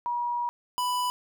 sine / square tone pair in turn, 960 / 991 Hz, B5 / B5, -49 / +6 cents, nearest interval minor second, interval 55 cents, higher second, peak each -26 dBFS, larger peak neither, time 0.06-0.49 / 0.78-1.1 s, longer first, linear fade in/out 0 ms, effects none

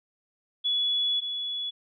sine tone pair in turn, 3400 / 3400 Hz, G#7 / G#7, +40 / +40 cents, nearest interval unison, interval 0 cents, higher neither, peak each -23 / -29 dBFS, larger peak first, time 0.64-1.21 / 1.21-1.71 s, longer first, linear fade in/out 20 ms, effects none

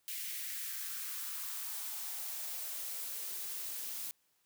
blue noise with high-pass filter sweep, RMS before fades -41 dBFS, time 0.08-4.11 s, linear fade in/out 0 ms, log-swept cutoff 2300 to 240 Hz, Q 2.3, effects white hiss -75 dBFS RMS until 4.45 s + high-pass 60 Hz 12 dB/octave

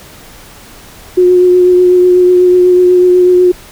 sine tone with vibrato, 361.2 Hz, F#4, 42 cents flat, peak -3 dBFS, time 1.17-3.52 s, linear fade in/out 10 ms, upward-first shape triangle, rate 8.1 Hz, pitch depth 19 cents each way, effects pink hiss -35 dBFS RMS until 3.71 s

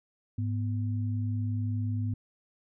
sine tone pair together, 104.08 / 246.7 Hz, G#2 / B3, +4 / -2 cents, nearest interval octave + minor third, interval 1494 cents, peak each -28 / -36 dBFS, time 0.38-2.14 s, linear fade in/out 5 ms, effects none

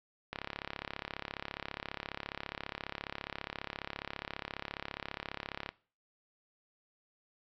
click train, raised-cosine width 0.3 ms, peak -21 dBFS, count 187, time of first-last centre 0.33-5.69 s, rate 34.7 Hz, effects noise-tail reverb RT60 0.4 s tail -20 dB re dry + low-pass 5000 Hz 12 dB/octave

